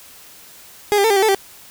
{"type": "tone with pitch steps", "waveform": "30% pulse", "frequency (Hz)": [413.9, 399, 449, 400.5, 386, 438, 390.5], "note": ["G#4", "G4", "A4", "G4", "G4", "A4", "G4"], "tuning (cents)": [-6, 31, 35, 37, -27, -8, -7], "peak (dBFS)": -10, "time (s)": [0.92, 1.347], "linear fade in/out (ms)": 0, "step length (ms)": 61, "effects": ["white hiss -43 dBFS RMS until 1.7 s"]}